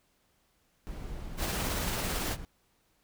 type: noise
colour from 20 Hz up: brown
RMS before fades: -40 dBFS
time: 0.87-2.45 s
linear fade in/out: 0 ms
type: noise with tremolo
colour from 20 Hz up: pink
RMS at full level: -32 dBFS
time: 1.37-2.37 s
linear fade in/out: 50 ms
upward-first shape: triangle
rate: 18 Hz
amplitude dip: 30%
effects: pink hiss -71 dBFS RMS until 3.03 s